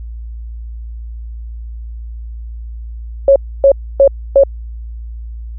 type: tone bursts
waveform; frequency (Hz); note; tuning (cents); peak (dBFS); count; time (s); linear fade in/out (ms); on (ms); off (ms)
sine; 551; C#5; -11; -3; 4; 3.28-4.436; 2; 79; 280
effects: added 57 Hz sine -24 dBFS peak until 5.58 s